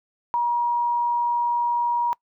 sine tone, 954 Hz, A#5, 40 cents sharp, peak -19 dBFS, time 0.34-2.13 s, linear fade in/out 0 ms, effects noise-tail reverb RT60 0.1 s tail -24 dB re dry

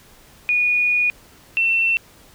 sine tone pair in turn, 2455 / 2694 Hz, D#7 / E7, -24 / +37 cents, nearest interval major second, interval 161 cents, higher second, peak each -15 dBFS, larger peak neither, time 0.49-1.1 / 1.57-1.97 s, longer first, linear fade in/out 0 ms, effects pink hiss -49 dBFS RMS until 2.34 s

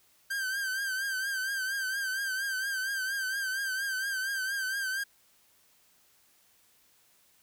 45% pulse tone with vibrato, 1568 Hz, G6, in tune, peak -30 dBFS, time 0.3-5.04 s, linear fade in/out 10 ms, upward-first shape triangle, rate 4.3 Hz, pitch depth 74 cents each way, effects white hiss -65 dBFS RMS until 7.42 s

